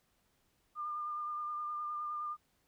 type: tone with vibrato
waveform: sine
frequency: 1204 Hz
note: D6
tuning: 43 cents sharp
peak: -36 dBFS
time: 0.75-2.37 s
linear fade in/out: 50 ms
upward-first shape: sine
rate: 9.6 Hz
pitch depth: 18 cents each way
effects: pink hiss -75 dBFS RMS until 2.67 s